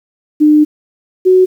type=tone pair in turn; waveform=sine; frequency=301.7 / 370.9 Hz; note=D4 / F#4; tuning=+47 / +4 cents; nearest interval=major third; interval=357 cents; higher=second; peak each=-4 dBFS; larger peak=neither; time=0.4-0.65 / 1.25-1.46 s; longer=first; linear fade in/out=20 ms; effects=7-bit